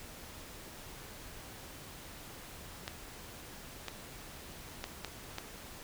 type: clicks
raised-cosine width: 0.2 ms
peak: -20 dBFS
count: 5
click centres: 2.879 / 3.883 / 4.841 / 5.047 / 5.384 s
effects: pink hiss -49 dBFS RMS until 5.83 s